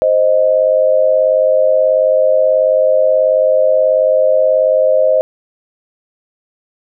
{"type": "tone pair together", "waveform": "sine", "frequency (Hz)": [523.8, 622.3], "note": ["C5", "D#5"], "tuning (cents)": [2, 0], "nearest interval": "minor third", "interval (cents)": 298, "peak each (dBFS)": -11, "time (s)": [0.02, 5.21], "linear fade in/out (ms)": 0, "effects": []}